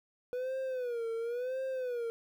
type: tone with vibrato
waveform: triangle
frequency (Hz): 490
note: B4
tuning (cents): -14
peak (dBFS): -31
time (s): 0.33-2.1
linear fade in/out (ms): 0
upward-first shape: sine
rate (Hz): 0.95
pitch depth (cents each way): 130
effects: 11-bit